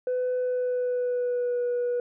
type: tone with pitch glide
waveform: sine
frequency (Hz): 502 to 486.6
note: B4 to B4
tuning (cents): +28 to -26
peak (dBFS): -22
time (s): 0.07-2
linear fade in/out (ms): 2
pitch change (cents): -54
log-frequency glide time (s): 0.37-1.63
effects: tanh soft clip ceiling -22 dBFS